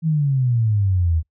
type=exponential sweep; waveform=sine; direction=down; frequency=164.81 to 77.78 Hz; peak=-15 dBFS; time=0.02-1.23 s; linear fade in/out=50 ms; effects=noise-tail reverb RT60 0.1 s tail -24 dB re dry